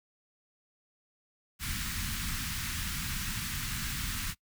pink band-stop noise, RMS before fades -35 dBFS, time 1.59-4.35 s, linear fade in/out 50 ms, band 220 to 1300 Hz, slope 24 dB/octave, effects noise-tail reverb RT60 0.1 s tail -22 dB re dry

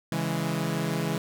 sawtooth chord, C# minor, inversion none, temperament equal, 138.59 / 164.81 / 207.7 Hz, C#3 / E3 / G#3, 0 / 0 / 0 cents, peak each -28 / -25 / -28 dBFS, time 0.12-1.18 s, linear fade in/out 2 ms, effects none

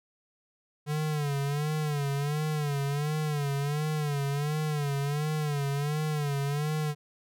square tone with vibrato, 146.83 Hz, D3, in tune, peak -28 dBFS, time 0.86-6.95 s, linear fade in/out 50 ms, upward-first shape sine, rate 1.4 Hz, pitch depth 89 cents each way, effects none

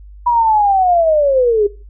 sine linear sweep, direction down, 975 to 400 Hz, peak -9 dBFS, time 0.26-1.67 s, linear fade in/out 10 ms, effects noise-tail reverb RT60 0.3 s tail -17 dB re dry + added 50 Hz sine -34 dBFS peak until 1.89 s

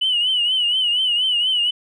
sine tone with vibrato, 2960 Hz, F#7, in tune, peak -15 dBFS, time 0.01-1.71 s, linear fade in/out 10 ms, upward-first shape triangle, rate 4.2 Hz, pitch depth 99 cents each way, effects tanh soft clip ceiling -11 dBFS

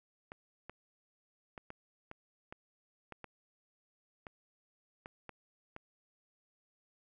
clicks, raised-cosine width 0.5 ms, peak -30 dBFS, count 12, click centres 0.319 / 0.696 / 1.578 / 1.704 / 2.114 / 2.525 / 3.123 / 3.243 / 4.268 / 5.059 / 5.293 / 5.764 s, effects none

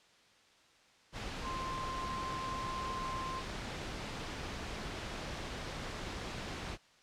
sine tone in noise, 1046.5 Hz, C6, in tune, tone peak -38 dBFS, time 1.42-3.43 s, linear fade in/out 50 ms, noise pink, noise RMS -41 dBFS, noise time 1.12-6.78 s, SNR 0 dB, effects white hiss -64 dBFS RMS until 7.02 s + low-pass 5000 Hz 12 dB/octave

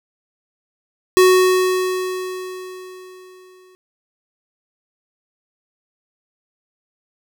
square tone with exponential decay, 370 Hz, F#4, in tune, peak -8 dBFS, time 1.17-3.75 s, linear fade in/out 0 ms, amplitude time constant 560 ms, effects none

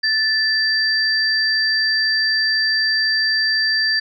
sine tone pair together, 1758 / 4686 Hz, A6 / D8, -2 / -5 cents, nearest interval octave + perfect fourth, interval 1697 cents, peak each -18 dBFS, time 0.03-4 s, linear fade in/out 10 ms, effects none

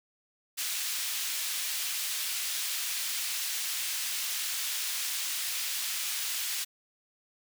pink high-pass noise, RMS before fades -33 dBFS, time 0.57-6.65 s, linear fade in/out 20 ms, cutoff 2800 Hz, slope 12 dB/octave, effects none

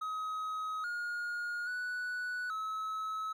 triangle tone with pitch steps, 1268 / 1431 / 1479 / 1291 Hz, D#6 / F6 / F#6 / E6, +32 / +42 / -1 / -37 cents, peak -33 dBFS, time 0.01-3.33 s, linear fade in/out 10 ms, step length 830 ms, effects none

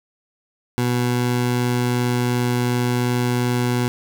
20% pulse tone, 122.7 Hz, B2, 11 cents flat, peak -13 dBFS, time 0.78-3.88 s, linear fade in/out 0 ms, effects none

